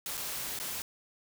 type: noise with dropouts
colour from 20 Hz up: white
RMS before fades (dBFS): -37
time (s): 0.06-0.82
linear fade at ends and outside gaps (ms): 1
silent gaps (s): 0.172-0.176 / 0.589-0.599
effects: none